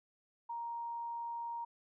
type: tone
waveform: sine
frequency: 936 Hz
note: A#5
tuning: 7 cents sharp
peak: -38 dBFS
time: 0.49-1.65 s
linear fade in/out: 10 ms
effects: none